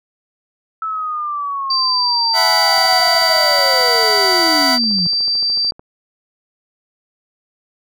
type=linear sweep; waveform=sine; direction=down; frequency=1315 to 164.81 Hz; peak=-19 dBFS; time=0.82-5.07 s; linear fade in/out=2 ms
type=tone; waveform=sine; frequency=4674 Hz; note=D8; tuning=9 cents flat; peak=-14 dBFS; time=1.7-5.71 s; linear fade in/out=5 ms
type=chord; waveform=25% pulse; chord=E suspended second; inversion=none; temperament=just; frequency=659.3 / 741.7 / 988.9 Hz; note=E5 / F#5 / B5; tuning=0 / +4 / +2 cents; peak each=-16 dBFS; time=2.33-4.79 s; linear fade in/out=50 ms
type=click train; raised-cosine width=1 ms; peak=-24 dBFS; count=42; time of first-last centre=2.78-5.795 s; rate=13.6 Hz
effects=none